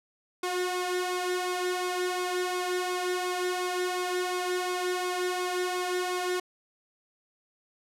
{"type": "tone with flanger", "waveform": "sawtooth", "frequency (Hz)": 361.9, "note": "F#4", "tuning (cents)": -38, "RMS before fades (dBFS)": -30, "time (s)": [0.43, 6.4], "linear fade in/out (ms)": 5, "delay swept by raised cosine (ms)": [0.84, 2.24], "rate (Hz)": 2.8, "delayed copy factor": 0.6, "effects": ["low-pass 12000 Hz 12 dB/octave"]}